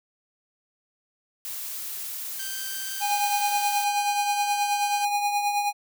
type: noise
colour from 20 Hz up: blue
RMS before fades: -34 dBFS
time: 1.45-3.84 s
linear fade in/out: 0 ms
type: tone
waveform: 10% pulse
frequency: 1562 Hz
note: G6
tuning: 7 cents flat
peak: -26 dBFS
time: 2.39-5.05 s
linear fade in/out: 5 ms
type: tone with tremolo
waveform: square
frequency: 820 Hz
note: G#5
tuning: 22 cents flat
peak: -21 dBFS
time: 3-5.73 s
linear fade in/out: 50 ms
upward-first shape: triangle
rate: 9.4 Hz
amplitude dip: 55%
effects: none